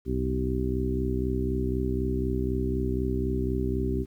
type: harmonic tone with a mistuned harmonic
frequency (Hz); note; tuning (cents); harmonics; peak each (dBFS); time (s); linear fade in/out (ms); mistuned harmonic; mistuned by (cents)
64; C2; -38; 1 / 2 / 3 / 4 / 5 / 6; -29 / -33 / -35 / -32 / -35 / -31; 0.05-4.06; 50; 1; +45
effects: 10-bit